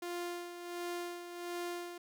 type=tone with tremolo; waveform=sawtooth; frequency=349.5 Hz; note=F4; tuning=1 cent sharp; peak=-33 dBFS; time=0.02-1.98 s; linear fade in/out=5 ms; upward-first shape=sine; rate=1.4 Hz; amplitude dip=60%; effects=none